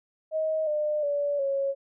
sine tone with pitch steps, 630 / 602.2 / 575.7 / 550.4 Hz, D#5 / D5 / D5 / C#5, +21 / +43 / -35 / -12 cents, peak -24 dBFS, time 0.31-1.75 s, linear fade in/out 50 ms, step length 360 ms, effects none

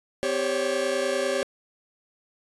45% pulse tone cluster, 254.7 / 391.5 / 537 / 567 Hz, C4 / G4 / C5 / C#5, -46 / -2 / +45 / +39 cents, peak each -36 / -29 / -28 / -28 dBFS, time 0.23-1.43 s, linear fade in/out 0 ms, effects resampled to 24000 Hz

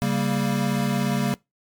square chord, G diminished, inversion second, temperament equal, 138.59 / 196 / 233.1 Hz, Db3 / G3 / Bb3, 0 / 0 / 0 cents, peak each -26 dBFS, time 0.02-1.34 s, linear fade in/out 0 ms, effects noise-tail reverb RT60 0.2 s tail -23 dB re dry + MP3 96 kbps

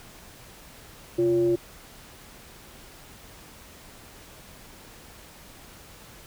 sine tone with frequency modulation, 349.2 Hz, F4, in tune, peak -19 dBFS, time 1.18-1.56 s, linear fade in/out 10 ms, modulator 217 Hz, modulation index 0.4, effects pink hiss -48 dBFS RMS until 6.26 s

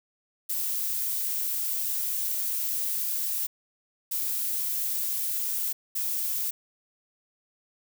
violet noise bursts at uneven times, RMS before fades -29 dBFS, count 3, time 0.49-3.47 / 4.11-5.73 / 5.95-6.51 s, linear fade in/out 10 ms, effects none

